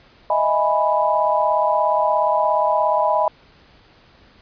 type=chord; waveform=sine; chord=E major seventh; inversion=third; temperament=equal; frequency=622.3 / 659.3 / 830.6 / 987.8 Hz; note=D#5 / E5 / G#5 / B5; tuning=0 / 0 / 0 / 0 cents; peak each=-20 / -24 / -21 / -19 dBFS; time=0.3-3.28 s; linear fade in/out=2 ms; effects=pink hiss -51 dBFS RMS until 4.41 s + resampled to 11025 Hz